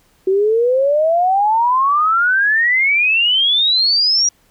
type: exponential sweep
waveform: sine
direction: up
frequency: 372.8 to 5800 Hz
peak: -11 dBFS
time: 0.27-4.29 s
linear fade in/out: 5 ms
effects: pink hiss -56 dBFS RMS until 4.5 s